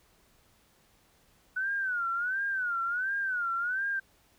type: tone with vibrato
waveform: sine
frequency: 1480 Hz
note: F#6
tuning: in tune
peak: -28 dBFS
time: 1.56-4 s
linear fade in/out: 10 ms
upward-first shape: sine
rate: 1.4 Hz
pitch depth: 150 cents each way
effects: pink hiss -65 dBFS RMS until 4.38 s